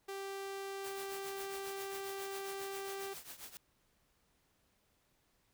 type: tone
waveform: sawtooth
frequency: 392 Hz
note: G4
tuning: in tune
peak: -37 dBFS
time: 0.08-3.14 s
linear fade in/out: 10 ms
type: noise with tremolo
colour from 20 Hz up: white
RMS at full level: -47 dBFS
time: 0.84-3.57 s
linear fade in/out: 0 ms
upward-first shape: triangle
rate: 7.4 Hz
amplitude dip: 85%
effects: pink hiss -75 dBFS RMS until 5.53 s